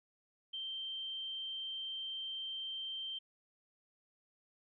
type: tone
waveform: sine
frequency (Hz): 3136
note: G7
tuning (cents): 0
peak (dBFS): -39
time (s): 0.53-3.19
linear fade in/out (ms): 10
effects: none